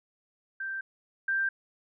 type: tone pair in turn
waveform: sine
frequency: 1568 / 1576.9 Hz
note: G6 / G6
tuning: 0 / +10 cents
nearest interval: unison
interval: 10 cents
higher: second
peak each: -32 / -25 dBFS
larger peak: second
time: 0.6-0.81 / 1.28-1.49 s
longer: neither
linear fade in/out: 5 ms
effects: none